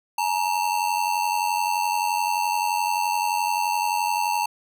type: ring-modulated tone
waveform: square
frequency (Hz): 895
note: A5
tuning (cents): +29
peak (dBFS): -19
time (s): 0.18-4.46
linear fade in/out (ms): 5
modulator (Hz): 45.8
effects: none